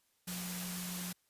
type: tone in noise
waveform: sine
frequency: 179.4 Hz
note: F3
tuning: 47 cents sharp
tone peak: -41 dBFS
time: 0.27-1.13 s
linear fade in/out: 10 ms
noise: white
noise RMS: -42 dBFS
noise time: 0.27-1.13 s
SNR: -2 dB
effects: white hiss -75 dBFS RMS until 1.29 s + resampled to 32000 Hz